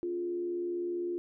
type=tone with frequency modulation; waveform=sine; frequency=350 Hz; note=F4; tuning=4 cents sharp; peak=-31 dBFS; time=0.03-1.18 s; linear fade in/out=0 ms; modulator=75.5 Hz; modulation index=0.36; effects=none